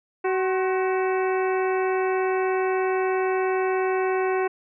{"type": "harmonic tone with a mistuned harmonic", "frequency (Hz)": 376.4, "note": "F#4", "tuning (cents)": 30, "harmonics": [1, 2, 3, 4, 5, 6, 7], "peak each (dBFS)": [-22, -28, -32, -34, -36, -38, -39], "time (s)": [0.24, 4.48], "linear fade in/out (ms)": 10, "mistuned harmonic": 3, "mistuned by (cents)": -72, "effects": []}